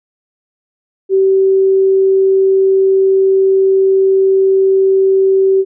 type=tone; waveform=sine; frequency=384.7 Hz; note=G4; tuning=33 cents flat; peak=-7 dBFS; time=1.09-5.65 s; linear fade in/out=50 ms; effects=none